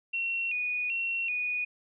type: tone with vibrato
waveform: sine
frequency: 2594 Hz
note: E7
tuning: 28 cents flat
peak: -28 dBFS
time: 0.13-1.65 s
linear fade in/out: 10 ms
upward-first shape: square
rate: 1.3 Hz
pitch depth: 86 cents each way
effects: none